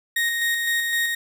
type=tone with tremolo; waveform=35% pulse; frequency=1864.7 Hz; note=A#6; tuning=in tune; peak=-18 dBFS; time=0.16-1.15 s; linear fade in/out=5 ms; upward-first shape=square; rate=3.9 Hz; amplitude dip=30%; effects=none